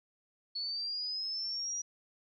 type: linear sweep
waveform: sine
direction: up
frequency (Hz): 4389 to 5790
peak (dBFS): -34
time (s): 0.55-1.82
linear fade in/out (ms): 10
effects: none